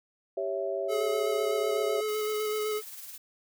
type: chord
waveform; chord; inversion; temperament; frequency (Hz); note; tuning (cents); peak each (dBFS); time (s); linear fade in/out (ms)
sine; C# diminished; second; equal; 392 / 554.4 / 659.3; G4 / C#5 / E5; 0 / 0 / 0; -33; 0.37-2.01; 5
type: tone with vibrato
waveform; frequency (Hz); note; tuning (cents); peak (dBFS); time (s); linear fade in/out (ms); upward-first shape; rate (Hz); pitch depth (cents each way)
square; 427; G#4; +48; -29; 0.88-2.82; 50; square; 7.9; 13
type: noise with tremolo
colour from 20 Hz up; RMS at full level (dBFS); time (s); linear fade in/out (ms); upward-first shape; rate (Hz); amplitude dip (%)
blue; -42; 2.08-3.18; 5; sine; 19; 40
effects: none